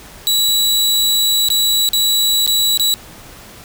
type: tone with dropouts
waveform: sawtooth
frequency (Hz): 3916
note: B7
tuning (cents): -15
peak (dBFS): -9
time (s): 0.27-2.94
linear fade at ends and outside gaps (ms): 0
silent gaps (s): 1.486-1.502 / 1.889-1.933 / 2.463-2.476 / 2.774-2.797
effects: pink hiss -38 dBFS RMS until 3.64 s